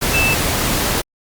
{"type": "tone in noise", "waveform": "sine", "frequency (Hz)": 2643, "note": "E7", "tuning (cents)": 4, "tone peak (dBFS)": -15, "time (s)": [0.13, 0.35], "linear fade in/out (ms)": 20, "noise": "pink", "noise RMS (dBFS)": -18, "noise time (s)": [0.01, 1.02], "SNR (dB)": 0, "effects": ["Opus 48 kbps"]}